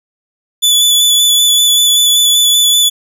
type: tone with vibrato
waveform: sawtooth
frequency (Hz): 3457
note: A7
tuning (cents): -31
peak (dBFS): -4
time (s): 0.62-2.9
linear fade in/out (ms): 20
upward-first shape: square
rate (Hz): 5.2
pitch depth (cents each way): 13
effects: none